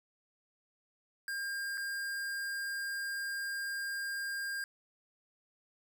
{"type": "tone with dropouts", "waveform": "square", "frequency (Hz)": 1606, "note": "G6", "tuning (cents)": 41, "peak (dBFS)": -36, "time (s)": [1.28, 4.64], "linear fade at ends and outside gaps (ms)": 1, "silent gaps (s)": [1.774, 1.778], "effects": []}